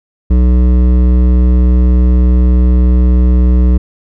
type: tone with hard clipping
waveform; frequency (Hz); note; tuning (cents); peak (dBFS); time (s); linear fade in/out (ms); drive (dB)
sine; 61.7; B1; -1; -7; 0.3-3.78; 10; 12
effects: none